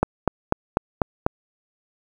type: click train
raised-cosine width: 1 ms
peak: -3 dBFS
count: 6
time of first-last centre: 0.03-1.265 s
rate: 4.05 Hz
effects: 7-bit

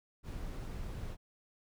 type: noise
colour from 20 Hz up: brown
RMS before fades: -41 dBFS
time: 0.23-1.17 s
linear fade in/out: 50 ms
effects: none

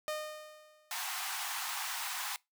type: tone with exponential decay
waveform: sawtooth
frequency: 612 Hz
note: D#5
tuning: 29 cents flat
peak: -29 dBFS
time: 0.08-1.05 s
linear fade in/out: 0 ms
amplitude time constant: 210 ms
type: high-pass noise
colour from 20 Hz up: pink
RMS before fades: -38 dBFS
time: 0.91-2.36 s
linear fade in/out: 0 ms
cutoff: 730 Hz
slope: 96 dB/octave
effects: noise-tail reverb RT60 0.2 s tail -23 dB re dry

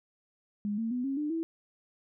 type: tone with pitch steps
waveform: sine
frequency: 206.3 / 226.3 / 248.2 / 272.2 / 298.6 / 327.5 Hz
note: G#3 / A3 / B3 / C#4 / D4 / E4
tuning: -11 / +49 / +9 / -31 / +29 / -11 cents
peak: -29 dBFS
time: 0.65-1.43 s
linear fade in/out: 0 ms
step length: 130 ms
effects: none

